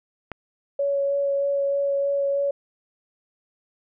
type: click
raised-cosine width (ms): 0.5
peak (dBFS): -17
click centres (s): 0.317
type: tone with vibrato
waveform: sine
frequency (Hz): 560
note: C#5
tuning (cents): +18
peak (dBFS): -20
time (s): 0.79-2.51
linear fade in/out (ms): 5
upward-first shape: sine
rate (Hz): 3.2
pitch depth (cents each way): 9
effects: none